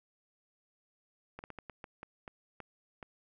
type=slowing click train; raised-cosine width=0.5 ms; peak=-29 dBFS; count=10; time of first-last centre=1.39-3.028 s; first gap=49 ms; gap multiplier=1.31; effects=none